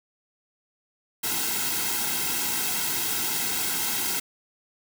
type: noise with comb filter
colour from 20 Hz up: white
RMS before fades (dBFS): -27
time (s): 1.23-4.2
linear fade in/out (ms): 10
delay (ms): 1.7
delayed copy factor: -0.8
effects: none